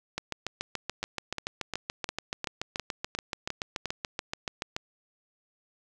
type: two click trains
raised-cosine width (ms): 0.2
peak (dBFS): -15 / -14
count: 9 / 33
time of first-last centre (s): 1.03-3.857 / 0.18-4.765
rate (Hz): 2.83 / 6.98
effects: none